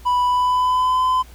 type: tone with pitch glide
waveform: triangle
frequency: 987.8 to 1019.7 Hz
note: B5 to C6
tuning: 0 to -45 cents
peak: -13 dBFS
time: 0.05-1.23 s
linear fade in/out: 20 ms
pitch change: +55 cents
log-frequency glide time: 0.25-1.02 s
effects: added 60 Hz sine -40 dBFS peak until 1.34 s + pink hiss -48 dBFS RMS until 1.34 s